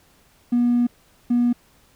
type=tone pair in turn; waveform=triangle; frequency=241.4 / 241.4 Hz; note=B3 / B3; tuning=-39 / -39 cents; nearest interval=unison; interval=0 cents; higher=neither; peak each=-12 dBFS; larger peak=neither; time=0.52-0.87 / 1.3-1.53 s; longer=first; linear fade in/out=10 ms; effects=tanh soft clip ceiling -12 dBFS + pink hiss -57 dBFS RMS until 1.95 s